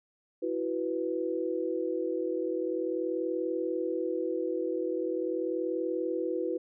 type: chord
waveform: sine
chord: E suspended second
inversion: none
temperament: equal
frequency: 329.6 / 370 / 493.9 Hz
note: E4 / F#4 / B4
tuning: 0 / 0 / 0 cents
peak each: -33 dBFS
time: 0.42-6.58 s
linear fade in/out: 10 ms
effects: none